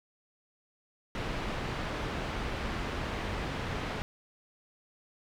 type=low-pass noise; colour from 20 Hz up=pink; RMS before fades=-35 dBFS; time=1.15-4.02 s; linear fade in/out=0 ms; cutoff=2900 Hz; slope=12 dB/octave; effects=none